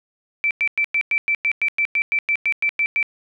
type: tone bursts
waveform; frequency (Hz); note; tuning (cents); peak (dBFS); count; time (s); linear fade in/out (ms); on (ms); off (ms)
sine; 2331; D7; -14; -16; 16; 0.44-3.028; 0; 68; 100
effects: none